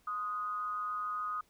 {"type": "tone with amplitude modulation", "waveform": "sine", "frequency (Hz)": 1244.5, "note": "D#6", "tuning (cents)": 0, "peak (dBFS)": -31, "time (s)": [0.07, 1.41], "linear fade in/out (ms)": 5, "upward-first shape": "sine", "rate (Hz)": 204, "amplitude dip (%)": 55, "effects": ["pink hiss -69 dBFS RMS until 1.49 s"]}